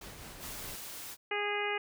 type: noise with tremolo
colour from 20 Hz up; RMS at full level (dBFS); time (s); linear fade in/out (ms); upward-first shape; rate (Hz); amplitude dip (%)
pink; -46; 0.01-0.76; 5; sine; 4.9; 30
type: noise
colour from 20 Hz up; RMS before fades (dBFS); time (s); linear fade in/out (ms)
white; -44; 0.39-1.17; 50
type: harmonic tone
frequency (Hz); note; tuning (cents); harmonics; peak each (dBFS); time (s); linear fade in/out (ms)
411.9; G#4; -14; 1 / 2 / 3 / 4 / 5 / 6 / 7; -36 / -38 / -41 / -40 / -37 / -39 / -42; 1.31-1.78; 5
effects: none